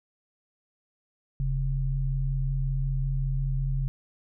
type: tone pair together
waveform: sine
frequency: 40.12 / 134.8 Hz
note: E1 / C#3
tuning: -46 / -48 cents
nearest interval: octave + major sixth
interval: 2098 cents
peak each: -27 dBFS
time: 1.4-3.88 s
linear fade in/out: 0 ms
effects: none